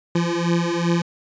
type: beating tone pair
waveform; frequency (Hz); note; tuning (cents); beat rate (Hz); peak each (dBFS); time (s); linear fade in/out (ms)
25% pulse; 169.7 / 172.3; F3 / F3; -49 / -23; 2.6; -18; 0.15-1.02; 5
effects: resampled to 16000 Hz